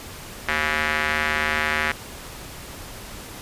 square tone with band-pass filter, 76.6 Hz, D#2, 27 cents flat, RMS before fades -23 dBFS, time 0.48-1.92 s, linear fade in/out 5 ms, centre 1900 Hz, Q 2.4, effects pink hiss -38 dBFS RMS until 3.41 s + resampled to 32000 Hz

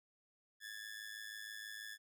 sawtooth ring-modulated tone, 1717 Hz, A6, 43 cents flat, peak -40 dBFS, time 0.6-1.98 s, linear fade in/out 50 ms, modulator 53.1 Hz, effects none

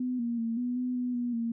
sine tone with pitch steps, 251.3 / 235.5 / 228.7 / 245.8 / 250.4 / 247.7 / 242.3 / 231.3 Hz, B3 / A#3 / A#3 / B3 / B3 / B3 / B3 / A#3, +30 / +18 / -33 / -8 / +24 / +5 / -33 / -13 cents, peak -28 dBFS, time 0-1.52 s, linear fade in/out 5 ms, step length 190 ms, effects none

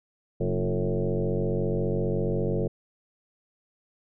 sine tone with frequency modulation, 164.81 Hz, E3, in tune, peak -23 dBFS, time 0.4-2.68 s, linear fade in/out 10 ms, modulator 94.7 Hz, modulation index 4, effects none

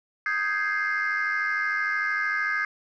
sine chord, Ab major seventh, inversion second, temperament equal, 1244.5 / 1568 / 1661.2 / 2093 Hz, Eb6 / G6 / Ab6 / C7, 0 / 0 / 0 / 0 cents, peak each -30 / -28 / -27 / -28 dBFS, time 0.26-2.65 s, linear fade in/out 2 ms, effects tanh soft clip ceiling -18 dBFS

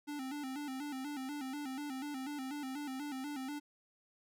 square tone with vibrato, 277.2 Hz, C#4, in tune, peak -40 dBFS, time 0.07-3.6 s, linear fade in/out 20 ms, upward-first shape square, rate 4.1 Hz, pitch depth 97 cents each way, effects none

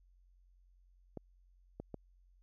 clicks, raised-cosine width 2 ms, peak -29 dBFS, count 3, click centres 1.173 / 1.8 / 1.943 s, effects added 45 Hz sine -63 dBFS peak until 2.42 s

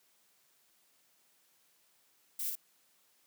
violet noise with echo, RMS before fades -37 dBFS, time 2.39-2.5 s, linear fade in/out 5 ms, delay 55 ms, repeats 1, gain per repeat -2 dB, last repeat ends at 2.555 s, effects white hiss -70 dBFS RMS until 3.26 s + high-pass 150 Hz 12 dB/octave

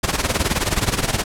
pink noise with tremolo, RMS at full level -17 dBFS, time 0.03-1.24 s, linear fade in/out 10 ms, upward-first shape sine, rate 19 Hz, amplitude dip 80%, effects low-pass 11000 Hz 12 dB/octave

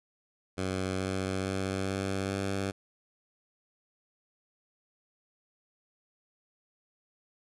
10% pulse tone with pitch steps, 94 / 94.93 / 95.86 / 96.81 / 97.77 Hz, F#2 / F#2 / G2 / G2 / G2, +28 / +45 / -38 / -21 / -4 cents, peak -22 dBFS, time 0.57-2.72 s, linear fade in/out 20 ms, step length 430 ms, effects resampled to 24000 Hz

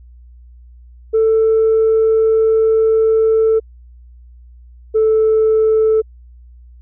sine tone pair in turn, 443.4 / 438.6 Hz, A4 / A4, +13 / -6 cents, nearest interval unison, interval 19 cents, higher first, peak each -8 dBFS, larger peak neither, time 1.13-3.6 / 4.94-6.02 s, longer first, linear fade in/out 20 ms, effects tanh soft clip ceiling -7 dBFS + added 60 Hz sine -38 dBFS peak until 6.81 s

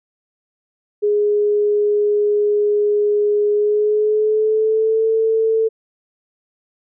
sine tone with pitch glide, 415.3 to 445.1 Hz, G#4 to A4, 0 to +20 cents, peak -13 dBFS, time 1.02-5.69 s, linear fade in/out 20 ms, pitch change +120 cents, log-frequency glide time 3.52-5.06 s, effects none

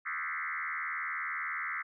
sine tone with frequency modulation, 1661.2 Hz, G#6, in tune, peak -33 dBFS, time 0.05-1.83 s, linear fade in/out 20 ms, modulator 79.7 Hz, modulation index 5.8, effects none

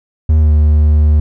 triangle tone with pitch glide, 77.78 to 75 Hz, D#2 to D2, 0 to +37 cents, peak -4 dBFS, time 0.29-1.2 s, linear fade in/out 5 ms, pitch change -63 cents, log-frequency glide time 0.4-0.51 s, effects none

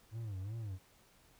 triangle tone with vibrato, 103.83 Hz, G#2, in tune, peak -37 dBFS, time 0.11-0.79 s, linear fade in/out 50 ms, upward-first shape sine, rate 2.7 Hz, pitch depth 190 cents each way, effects pink hiss -66 dBFS RMS until 1.39 s

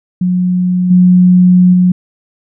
sine tone with level steps, 180.9 Hz, F#3, 39 cents flat, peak -9 / -3 / -5 dBFS, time 0.21-1.92 s, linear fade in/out 5 ms, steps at 0.9 / 1.73 s, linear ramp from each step 10 ms, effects none

